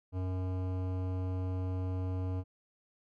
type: tone with hard clipping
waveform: sine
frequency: 92.5 Hz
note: F#2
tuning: in tune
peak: -34 dBFS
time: 0.12-2.44 s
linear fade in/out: 50 ms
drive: 16 dB
effects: none